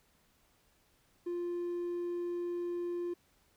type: tone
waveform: triangle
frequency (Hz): 349.2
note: F4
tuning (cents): 0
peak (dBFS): -31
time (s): 1.26-3.14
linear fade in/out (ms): 10
effects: tanh soft clip ceiling -28 dBFS + pink hiss -70 dBFS RMS until 3.56 s